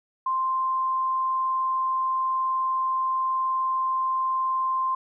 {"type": "tone", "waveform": "sine", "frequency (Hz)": 1046.5, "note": "C6", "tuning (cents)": 0, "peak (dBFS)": -22, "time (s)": [0.26, 4.95], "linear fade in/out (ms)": 5, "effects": []}